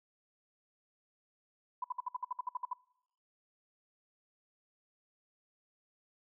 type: tone bursts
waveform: sine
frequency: 996 Hz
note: B5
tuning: 14 cents sharp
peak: -33 dBFS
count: 12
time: 1.82-2.733 s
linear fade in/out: 5 ms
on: 22 ms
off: 59 ms
effects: noise-tail reverb RT60 0.8 s tail -24 dB re dry